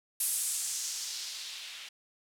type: noise with low-pass filter sweep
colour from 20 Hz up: violet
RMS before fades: -36 dBFS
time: 0.2-1.89 s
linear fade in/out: 5 ms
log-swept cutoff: 11000 to 2800 Hz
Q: 1.7
effects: none